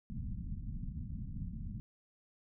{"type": "low-pass noise", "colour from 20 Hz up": "pink", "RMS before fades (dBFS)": -41, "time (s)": [0.1, 1.8], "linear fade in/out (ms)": 0, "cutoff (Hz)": 230, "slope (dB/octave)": 48, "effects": []}